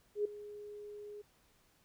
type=tone with ADSR envelope; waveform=sine; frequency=415.3 Hz; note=G#4; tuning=in tune; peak=-28 dBFS; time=0.15-1.22 s; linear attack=100 ms; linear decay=6 ms; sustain=-17 dB; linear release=11 ms; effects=pink hiss -70 dBFS RMS until 1.84 s